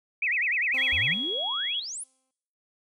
sine tone with vibrato, 2217 Hz, C#7, in tune, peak -23 dBFS, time 0.22-1.14 s, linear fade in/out 5 ms, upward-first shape sine, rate 10 Hz, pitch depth 290 cents each way
15% pulse tone with exponential decay, 261.4 Hz, C4, 1 cent flat, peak -33 dBFS, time 0.74-2.31 s, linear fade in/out 2 ms, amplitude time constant 340 ms
sine tone, 3322 Hz, G#7, in tune, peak -27 dBFS, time 0.78-1.8 s, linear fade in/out 5 ms
sine exponential sweep, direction up, 68.9 to 10820 Hz, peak -33 dBFS, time 0.92-2.04 s, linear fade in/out 10 ms
effects noise-tail reverb RT60 0.7 s tail -26 dB re dry

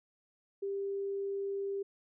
sine tone, 395.9 Hz, G4, 17 cents sharp, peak -33 dBFS, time 0.62-1.83 s, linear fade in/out 10 ms, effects none

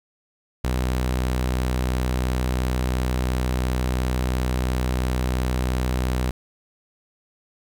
sawtooth tone, 62.9 Hz, B1, 32 cents sharp, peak -17 dBFS, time 0.64-6.31 s, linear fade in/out 5 ms, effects 9-bit

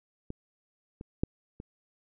clicks, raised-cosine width 3 ms, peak -24 / -28 / -13 / -28 dBFS, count 4, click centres 0.304 / 1.011 / 1.235 / 1.601 s, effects none

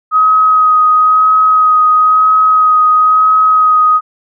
sine tone with vibrato, 1261 Hz, D#6, 23 cents sharp, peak -5 dBFS, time 0.11-4.01 s, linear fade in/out 50 ms, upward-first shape sine, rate 1 Hz, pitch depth 15 cents each way, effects none

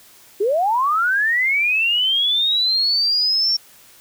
sine linear sweep, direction up, 375.4 to 5510 Hz, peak -15 dBFS, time 0.4-3.57 s, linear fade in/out 10 ms, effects white hiss -48 dBFS RMS until 4 s

